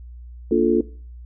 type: chord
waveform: sine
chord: Bb major seventh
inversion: none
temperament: just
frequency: 233.1 / 291.4 / 349.6 / 437 Hz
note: Bb3 / D4 / F4 / A4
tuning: 0 / -13 / +2 / -12 cents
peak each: -21 / -21 / -18 / -20 dBFS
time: 0.51-0.81 s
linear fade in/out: 5 ms
effects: noise-tail reverb RT60 0.4 s tail -18 dB re dry + added 60 Hz sine -36 dBFS peak until 1.25 s